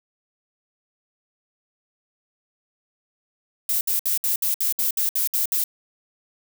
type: noise bursts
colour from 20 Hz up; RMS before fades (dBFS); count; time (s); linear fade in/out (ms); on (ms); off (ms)
violet; -22; 11; 3.69-5.64; 2; 120; 63
effects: none